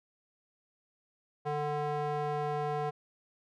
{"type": "tone with band-pass filter", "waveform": "square", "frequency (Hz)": 148.2, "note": "D3", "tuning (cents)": 16, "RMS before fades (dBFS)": -33, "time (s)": [1.45, 2.91], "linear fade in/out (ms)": 20, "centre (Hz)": 690, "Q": 1.6, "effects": []}